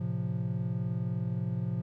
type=chord; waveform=triangle; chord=F major; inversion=first; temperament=equal with one note detuned; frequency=111.21 / 130.81 / 174.61 Hz; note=A2 / C3 / F3; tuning=+19 / 0 / 0 cents; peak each=-32 dBFS; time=0-1.82 s; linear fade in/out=10 ms; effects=none